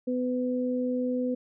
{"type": "tone pair together", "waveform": "sine", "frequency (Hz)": [250.6, 501.2], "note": ["B3", "B4"], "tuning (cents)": [25, 25], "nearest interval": "octave", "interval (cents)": 1200, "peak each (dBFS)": [-27, -30], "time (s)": [0.07, 1.35], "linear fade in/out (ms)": 10, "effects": []}